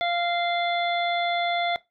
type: harmonic tone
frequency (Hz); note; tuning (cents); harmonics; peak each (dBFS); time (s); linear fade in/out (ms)
694; F5; -11; 1 / 2 / 3 / 5 / 6; -24 / -35 / -30 / -31 / -44; 0.01-1.76; 0
effects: noise-tail reverb RT60 0.2 s tail -19 dB re dry